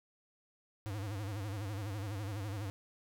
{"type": "tone with vibrato", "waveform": "square", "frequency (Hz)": 101.9, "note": "G#2", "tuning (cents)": -32, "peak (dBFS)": -38, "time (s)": [0.86, 2.7], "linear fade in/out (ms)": 0, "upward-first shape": "sine", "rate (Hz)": 12, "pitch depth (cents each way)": 130, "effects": []}